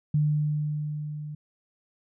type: tone with level ramp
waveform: sine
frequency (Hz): 150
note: D3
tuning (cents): +37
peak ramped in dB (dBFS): -19 to -34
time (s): 0.14-1.35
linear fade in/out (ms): 5
effects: none